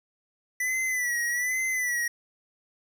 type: tone with vibrato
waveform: square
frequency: 1975.5 Hz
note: B6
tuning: in tune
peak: -26 dBFS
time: 0.6-2.08 s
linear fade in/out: 5 ms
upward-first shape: sine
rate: 1.2 Hz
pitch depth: 73 cents each way
effects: 9-bit